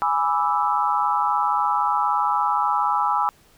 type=chord; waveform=sine; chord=E dominant seventh; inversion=first; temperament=equal; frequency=830.6 / 987.8 / 1174.7 / 1318.5 Hz; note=G#5 / B5 / D6 / E6; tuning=0 / 0 / 0 / 0 cents; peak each=-23 / -23 / -26 / -24 dBFS; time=0.02-3.29 s; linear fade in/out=0 ms; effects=pink hiss -56 dBFS RMS until 3.57 s